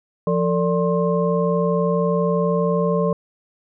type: tone cluster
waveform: sine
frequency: 174 / 449.6 / 582 / 1060 Hz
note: F3 / A4 / D5 / C6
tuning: -6 / +37 / -16 / +22 cents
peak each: -20 / -21 / -23 / -27 dBFS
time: 0.27-3.13 s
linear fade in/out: 2 ms
effects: none